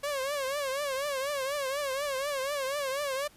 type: tone with vibrato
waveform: sawtooth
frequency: 554.4 Hz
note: C#5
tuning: in tune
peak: -26 dBFS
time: 0.03-3.28 s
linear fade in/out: 10 ms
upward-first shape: triangle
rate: 4.1 Hz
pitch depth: 130 cents each way
effects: pink hiss -58 dBFS RMS until 3.36 s + resampled to 32000 Hz